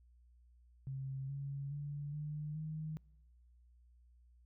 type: tone with pitch steps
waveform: sine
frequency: 134.4 / 139.46 / 144.71 / 150.16 / 155.82 Hz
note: C3 / C#3 / D3 / D3 / D#3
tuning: +47 / +11 / -25 / +39 / +3 cents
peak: -39 dBFS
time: 0.87-2.97 s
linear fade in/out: 0 ms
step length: 420 ms
effects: noise-tail reverb RT60 1.0 s tail -26 dB re dry + added 60 Hz sine -62 dBFS peak until 4.45 s